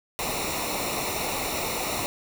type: noise with comb filter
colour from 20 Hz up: pink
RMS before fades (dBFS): -29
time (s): 0.19-2.06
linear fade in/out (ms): 0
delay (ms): 0.62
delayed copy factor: -0.75
effects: none